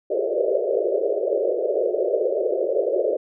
white band-pass noise, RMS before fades -22 dBFS, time 0.1-3.17 s, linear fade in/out 10 ms, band 360 to 620 Hz, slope 96 dB/octave, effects none

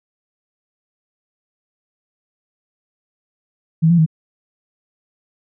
sine tone with pitch steps, 161.8 / 171.5 / 158.9 Hz, E3 / F3 / D#3, -32 / -31 / +37 cents, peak -9 dBFS, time 3.82-4.063 s, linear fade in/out 20 ms, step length 81 ms, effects none

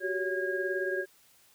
sine tone cluster, 371.1 / 389.3 / 562 / 1632 Hz, F#4 / G4 / C#5 / G#6, +5 / -12 / +24 / -31 cents, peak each -33 / -36 / -36 / -33 dBFS, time 0-1.06 s, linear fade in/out 50 ms, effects white hiss -62 dBFS RMS until 1.54 s

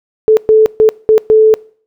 sine tone bursts at uneven times, 436.2 Hz, A4, 15 cents flat, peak -3 dBFS, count 5, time 0.28-0.37 / 0.49-0.66 / 0.8-0.89 / 1.09-1.18 / 1.3-1.54 s, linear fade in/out 0 ms, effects noise-tail reverb RT60 0.5 s tail -24 dB re dry

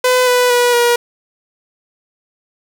sawtooth tone with pitch steps, 504 / 495.3 / 486.8 / 478.5 Hz, B4 / B4 / B4 / A#4, +35 / +5 / -25 / +45 cents, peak -6 dBFS, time 0.04-0.96 s, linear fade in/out 5 ms, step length 230 ms, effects none

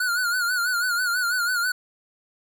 square tone with vibrato, 1447 Hz, F#6, 39 cents flat, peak -22 dBFS, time 0-1.72 s, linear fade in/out 5 ms, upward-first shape sine, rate 6.1 Hz, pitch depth 76 cents each way, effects none

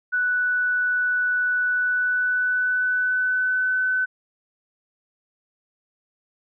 sine tone with pitch glide, 1483 to 1510.7 Hz, F#6 to F#6, +4 to +36 cents, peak -19 dBFS, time 0.12-4.06 s, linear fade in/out 20 ms, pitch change +32 cents, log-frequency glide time 1.66-3.81 s, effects none

